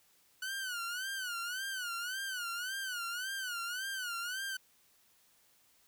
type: tone with vibrato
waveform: sawtooth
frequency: 1480 Hz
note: F#6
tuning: in tune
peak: -33 dBFS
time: 0.42-4.57 s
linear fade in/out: 5 ms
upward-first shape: sine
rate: 1.8 Hz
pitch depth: 130 cents each way
effects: white hiss -68 dBFS RMS until 5.87 s